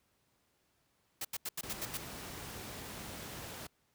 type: noise bursts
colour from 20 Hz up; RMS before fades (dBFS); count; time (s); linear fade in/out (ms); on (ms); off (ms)
white; -38; 7; 1.21-1.974; 5; 38; 83
type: noise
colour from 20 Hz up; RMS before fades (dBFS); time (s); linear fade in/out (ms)
pink; -45; 1.63-3.67; 5
effects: pink hiss -75 dBFS RMS until 3.94 s + high-pass 60 Hz 12 dB/octave